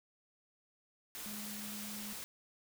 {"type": "tone in noise", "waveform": "sine", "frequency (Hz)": 209.2, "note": "G#3", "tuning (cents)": 13, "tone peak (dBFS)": -46, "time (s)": [1.26, 2.13], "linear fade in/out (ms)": 0, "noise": "white", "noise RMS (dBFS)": -45, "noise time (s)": [1.15, 2.24], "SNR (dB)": -4, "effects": []}